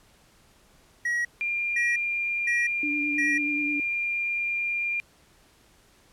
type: tone bursts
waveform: triangle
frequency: 1909 Hz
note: A#6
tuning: 41 cents sharp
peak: -22 dBFS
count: 4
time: 1.05-3.38 s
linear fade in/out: 5 ms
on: 200 ms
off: 510 ms
type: tone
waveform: sine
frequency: 2397 Hz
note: D7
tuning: 35 cents sharp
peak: -25 dBFS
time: 1.41-5 s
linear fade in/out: 0 ms
type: tone with vibrato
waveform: sine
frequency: 293.7 Hz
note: D4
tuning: in tune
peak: -29 dBFS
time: 2.83-3.8 s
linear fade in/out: 2 ms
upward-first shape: sine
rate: 9.4 Hz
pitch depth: 26 cents each way
effects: pink hiss -59 dBFS RMS until 6.12 s + low-pass 12000 Hz 12 dB/octave